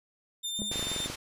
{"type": "tone with tremolo", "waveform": "sawtooth", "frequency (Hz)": 3603, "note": "A7", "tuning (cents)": 40, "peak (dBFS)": -28, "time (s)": [0.43, 1.08], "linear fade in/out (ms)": 20, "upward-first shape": "triangle", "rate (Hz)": 8.9, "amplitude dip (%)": 25}
{"type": "tone with exponential decay", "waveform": "triangle", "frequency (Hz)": 207.7, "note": "G#3", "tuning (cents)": 0, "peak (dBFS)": -31, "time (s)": [0.59, 0.89], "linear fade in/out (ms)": 0, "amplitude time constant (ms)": 64}
{"type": "clicks", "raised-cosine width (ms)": 2, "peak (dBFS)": -24, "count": 11, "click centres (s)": [0.619, 0.715, 0.758, 0.794, 0.827, 0.87, 0.916, 0.963, 1.003, 1.06, 1.1]}
{"type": "low-pass noise", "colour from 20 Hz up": "white", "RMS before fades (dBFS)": -40, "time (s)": [0.71, 1.16], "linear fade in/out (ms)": 10, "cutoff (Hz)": 5500, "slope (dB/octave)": 12}
{"effects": ["resampled to 32000 Hz"]}